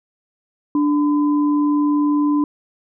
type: tone pair together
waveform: sine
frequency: 293.7 / 1012.7 Hz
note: D4 / B5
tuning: 0 / +43 cents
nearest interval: octave + major sixth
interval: 2143 cents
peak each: -14 / -26 dBFS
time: 0.75-2.44 s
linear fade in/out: 2 ms
effects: none